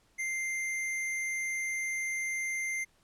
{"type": "tone", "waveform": "square", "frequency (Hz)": 2093, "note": "C7", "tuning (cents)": 0, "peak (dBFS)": -32, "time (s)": [0.18, 2.85], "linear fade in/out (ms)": 20, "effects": ["pink hiss -68 dBFS RMS until 3.03 s", "low-pass 11000 Hz 12 dB/octave"]}